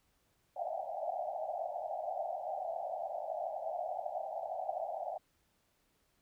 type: band-pass noise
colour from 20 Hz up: white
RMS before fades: -39 dBFS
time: 0.56-5.18 s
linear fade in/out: 5 ms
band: 600 to 790 Hz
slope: 96 dB/octave
effects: pink hiss -75 dBFS RMS until 6.21 s